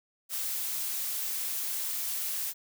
blue noise, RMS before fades -33 dBFS, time 0.29-2.54 s, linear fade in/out 50 ms, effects none

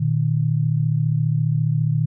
sine tone pair together, 118.7 / 153.42 Hz, A#2 / D#3, +32 / -24 cents, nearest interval major third, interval 444 cents, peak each -20 / -19 dBFS, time 0-2.06 s, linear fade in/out 10 ms, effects none

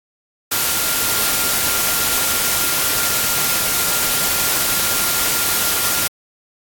sine tone in noise, 1396 Hz, F6, 1 cent flat, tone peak -29 dBFS, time 0.51-6.08 s, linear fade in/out 10 ms, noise white, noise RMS -18 dBFS, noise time 0.51-6.08 s, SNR -14 dB, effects AAC 64 kbps

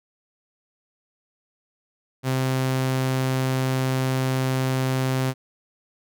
sawtooth tone, 130.81 Hz, C3, in tune, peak -17 dBFS, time 2.23-5.34 s, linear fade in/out 50 ms, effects none

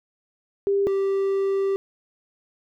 sine / triangle tone pair in turn, 397.9 / 391.1 Hz, G4 / G4, +26 / -4 cents, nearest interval unison, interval 30 cents, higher first, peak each -18 / -18 dBFS, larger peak neither, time 0.67-0.87 / 0.87-1.76 s, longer second, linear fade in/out 0 ms, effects none

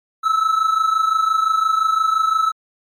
triangle tone pair together, 1300.2 / 1326 Hz, E6 / E6, -24 / +10 cents, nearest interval unison, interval 34 cents, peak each -14 / -18 dBFS, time 0.23-2.52 s, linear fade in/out 20 ms, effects MP3 64 kbps

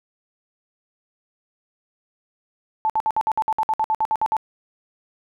sine tone bursts, 875 Hz, A5, 10 cents flat, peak -17 dBFS, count 15, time 2.85-4.367 s, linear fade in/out 0 ms, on 47 ms, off 58 ms, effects none

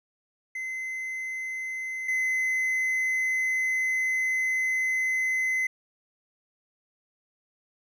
triangle tone pair in turn, 2054 / 2044 Hz, C7 / C7, -33 / -41 cents, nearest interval unison, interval 8 cents, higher first, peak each -29 / -22 dBFS, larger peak second, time 0.55-2.08 / 2.08-5.67 s, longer second, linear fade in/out 5 ms, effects none

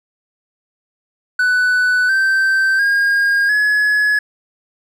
triangle tone with pitch steps, 1492 / 1556.3 / 1623.3 / 1693.2 Hz, F#6 / G6 / G#6 / G#6, +14 / -13 / -40 / +33 cents, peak -10 dBFS, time 1.39-4.19 s, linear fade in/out 5 ms, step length 700 ms, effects none

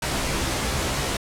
pink noise with comb filter, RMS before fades -25 dBFS, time 0.02-1.17 s, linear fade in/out 5 ms, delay 15 ms, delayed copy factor +0.7, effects low-pass 10000 Hz 12 dB/octave

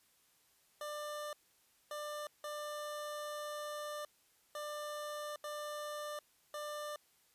25% pulse tone bursts at uneven times, 595 Hz, D5, 22 cents sharp, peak -37 dBFS, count 6, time 0.81-1.33 / 1.91-2.27 / 2.44-4.05 / 4.55-5.36 / 5.44-6.19 / 6.54-6.96 s, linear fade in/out 2 ms, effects white hiss -71 dBFS RMS until 7.34 s + resampled to 32000 Hz

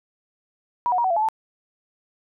sine tone with pitch steps, 966 / 730 / 948 / 751 / 680 / 858 / 881 Hz, B5 / F#5 / A#5 / F#5 / F5 / A5 / A5, -39 / -24 / +29 / +26 / -46 / -44 / +2 cents, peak -18 dBFS, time 0.86-1.287 s, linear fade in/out 0 ms, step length 61 ms, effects none

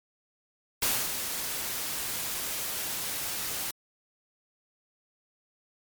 white noise with ADSR envelope, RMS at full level -25 dBFS, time 0.82-3.71 s, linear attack 4 ms, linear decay 270 ms, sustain -8 dB, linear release 4 ms, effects MP3 96 kbps

